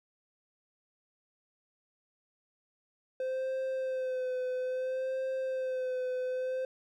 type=tone with vibrato; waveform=triangle; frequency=516 Hz; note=C5; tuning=24 cents flat; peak=-29 dBFS; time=3.2-6.65 s; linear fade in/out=2 ms; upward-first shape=sine; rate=0.6 Hz; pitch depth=31 cents each way; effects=none